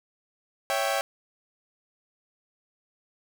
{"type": "chord", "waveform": "sawtooth", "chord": "C# diminished", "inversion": "none", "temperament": "equal", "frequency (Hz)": [554.4, 659.3, 784], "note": ["C#5", "E5", "G5"], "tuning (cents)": [0, 0, 0], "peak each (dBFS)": [-25, -26, -25], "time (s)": [0.7, 1.01], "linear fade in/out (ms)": 0, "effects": []}